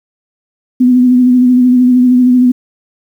sine tone with vibrato, 250 Hz, B3, 21 cents sharp, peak -4 dBFS, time 0.8-2.52 s, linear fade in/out 10 ms, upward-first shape sine, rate 13 Hz, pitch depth 30 cents each way, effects 7-bit

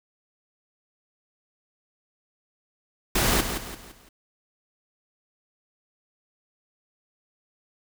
pink noise with echo, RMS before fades -22 dBFS, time 3.15-3.41 s, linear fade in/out 5 ms, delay 170 ms, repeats 4, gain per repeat -8 dB, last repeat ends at 4.09 s, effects none

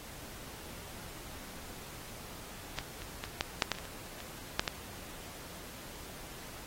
clicks, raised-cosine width 0.2 ms, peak -16 / -26 / -20 / -11 / -7 / -11 / -26 / -24 / -28 / -25 / -8 / -12 dBFS, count 12, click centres 2.787 / 3.02 / 3.239 / 3.409 / 3.622 / 3.717 / 3.75 / 3.786 / 3.853 / 4.204 / 4.595 / 4.678 s, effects pink hiss -48 dBFS RMS until 6.66 s + AAC 48 kbps

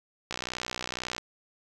click train, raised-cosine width 0.2 ms, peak -15 dBFS, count 55, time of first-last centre 0.31-1.181 s, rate 62 Hz, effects none

